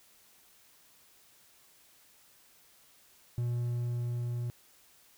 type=tone with level ramp; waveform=triangle; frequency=120.4 Hz; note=B2; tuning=44 cents flat; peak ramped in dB=-27 to -30 dBFS; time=3.38-4.5 s; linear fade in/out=0 ms; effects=white hiss -62 dBFS RMS until 5.17 s